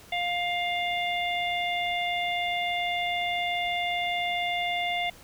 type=harmonic tone; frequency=703 Hz; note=F5; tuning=11 cents sharp; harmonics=1 / 3 / 4 / 5; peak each=-29 / -30 / -36 / -35 dBFS; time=0.12-5.1 s; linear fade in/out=5 ms; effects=pink hiss -51 dBFS RMS until 5.23 s